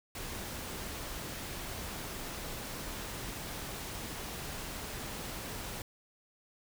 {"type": "noise", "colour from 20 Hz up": "pink", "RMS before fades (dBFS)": -41, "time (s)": [0.15, 5.82], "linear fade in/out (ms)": 2, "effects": []}